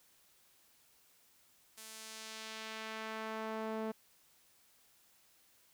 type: tone with band-pass filter sweep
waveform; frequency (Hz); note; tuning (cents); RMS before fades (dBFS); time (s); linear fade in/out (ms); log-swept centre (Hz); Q
sawtooth; 220; A3; 0; -43; 1.77-3.92; 10; 11000 to 500; 0.75
effects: white hiss -68 dBFS RMS until 5.73 s